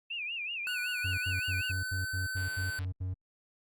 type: tone with vibrato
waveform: sine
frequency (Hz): 2601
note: E7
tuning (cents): -24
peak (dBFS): -34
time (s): 0.1-1.72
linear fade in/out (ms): 10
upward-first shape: sine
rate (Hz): 5.3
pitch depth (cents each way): 160
type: tone with pitch glide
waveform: square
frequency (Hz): 1480 to 1524.2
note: F#6 to G6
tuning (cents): 0 to -49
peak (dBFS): -35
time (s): 0.67-2.79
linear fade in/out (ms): 0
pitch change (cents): +51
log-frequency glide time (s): 0.98-2.1
type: tone bursts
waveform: triangle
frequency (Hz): 92.5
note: F#2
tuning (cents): 0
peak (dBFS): -30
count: 10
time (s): 1.04-3.142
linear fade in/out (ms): 10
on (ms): 140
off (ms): 78
type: click train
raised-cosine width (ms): 0.3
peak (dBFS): -35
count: 71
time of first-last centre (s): 2.37-2.846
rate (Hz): 147
effects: Opus 48 kbps